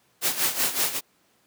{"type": "noise with tremolo", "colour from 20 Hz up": "white", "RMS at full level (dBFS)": -22, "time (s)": [0.21, 1.01], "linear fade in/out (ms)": 50, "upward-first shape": "sine", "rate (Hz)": 5.3, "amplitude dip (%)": 75, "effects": ["pink hiss -64 dBFS RMS until 1.46 s", "high-pass 150 Hz 12 dB/octave"]}